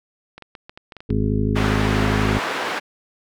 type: clicks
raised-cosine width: 0.3 ms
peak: -22 dBFS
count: 9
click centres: 0.38 / 0.423 / 0.552 / 0.695 / 0.775 / 0.922 / 0.967 / 1.005 / 1.104 s
type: harmonic tone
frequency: 52.4 Hz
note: G#1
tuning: 16 cents sharp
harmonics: 1 / 2 / 3 / 4 / 5 / 7 / 8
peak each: -24 / -22 / -28 / -24 / -25 / -31 / -28 dBFS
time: 1.09-2.39 s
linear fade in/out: 10 ms
type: band-pass noise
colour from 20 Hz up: white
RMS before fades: -25 dBFS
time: 1.55-2.8 s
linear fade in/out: 20 ms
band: 280 to 1800 Hz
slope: 12 dB/octave
effects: none